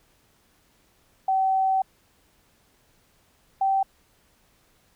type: tone pair in turn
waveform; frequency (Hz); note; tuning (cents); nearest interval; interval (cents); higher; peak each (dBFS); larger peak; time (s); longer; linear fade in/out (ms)
sine; 765 / 775.7; G5 / G5; -42 / -18; unison; 24; second; -19; neither; 1.28-1.82 / 3.61-3.83; first; 5
effects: pink hiss -63 dBFS RMS until 4.95 s